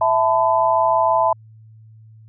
sine chord, E suspended fourth, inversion none, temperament equal with one note detuned, 659.3 / 880 / 1006.2 Hz, E5 / A5 / B5, 0 / 0 / +32 cents, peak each -18 dBFS, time 0.01-1.33 s, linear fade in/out 5 ms, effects added 110 Hz sine -42 dBFS peak until 2.28 s

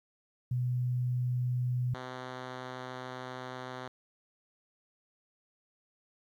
sine / 5% pulse tone pair in turn, 124.3 / 127.65 Hz, B2 / C3, +12 / -42 cents, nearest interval unison, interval 46 cents, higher second, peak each -28 dBFS, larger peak neither, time 0.51-1.94 / 1.94-3.88 s, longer second, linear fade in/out 5 ms, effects low-pass 4000 Hz 12 dB/octave + 11-bit

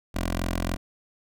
10% pulse tone with notch filter, 43.43 Hz, F1, 9 cents flat, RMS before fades -28 dBFS, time 0.14-0.77 s, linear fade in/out 20 ms, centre 140 Hz, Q 1.4, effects none

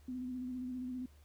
sine tone with vibrato, 252.3 Hz, B3, 37 cents sharp, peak -38 dBFS, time 0.08-1.06 s, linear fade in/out 5 ms, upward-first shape square, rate 15 Hz, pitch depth 26 cents each way, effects added 73 Hz sine -58 dBFS peak until 1.24 s + pink hiss -69 dBFS RMS until 1.24 s

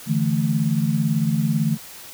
sine chord, D suspended second, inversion none, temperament equal, 146.83 / 164.81 / 220 Hz, D3 / E3 / A3, 0 / 0 / 0 cents, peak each -22 dBFS, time 0.06-1.78 s, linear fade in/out 50 ms, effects white hiss -40 dBFS RMS until 2.13 s

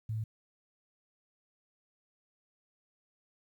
sine tone, 110 Hz, A2, in tune, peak -32 dBFS, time 0.09-0.24 s, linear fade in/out 5 ms, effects 11-bit

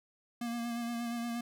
square tone with vibrato, 235.5 Hz, A#3, 18 cents sharp, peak -35 dBFS, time 0.41-1.41 s, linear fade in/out 5 ms, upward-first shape sine, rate 8.5 Hz, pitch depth 25 cents each way, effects none

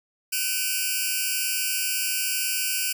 5% pulse tone cluster, 1510 / 2338 / 2537 / 2773 Hz, F#6 / D7 / D#7 / F7, +35 / -8 / +33 / -13 cents, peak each -20 dBFS, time 0.32-2.93 s, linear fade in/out 10 ms, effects none

